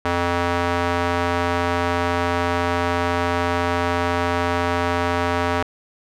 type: tone with band-pass filter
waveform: square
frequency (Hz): 87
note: F2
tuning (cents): -6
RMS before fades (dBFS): -21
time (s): 0.05-5.63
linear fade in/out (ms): 5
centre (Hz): 1100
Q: 0.74
effects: none